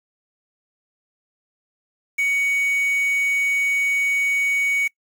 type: tone with quantisation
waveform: triangle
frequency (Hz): 2240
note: C#7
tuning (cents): +18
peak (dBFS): -16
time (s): 2.18-4.88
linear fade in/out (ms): 10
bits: 6
effects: noise-tail reverb RT60 0.1 s tail -23 dB re dry